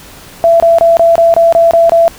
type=tone bursts; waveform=sine; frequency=670 Hz; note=E5; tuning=28 cents sharp; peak=-3 dBFS; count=9; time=0.44-2.08 s; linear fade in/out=0 ms; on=160 ms; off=25 ms; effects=pink hiss -34 dBFS RMS until 2.18 s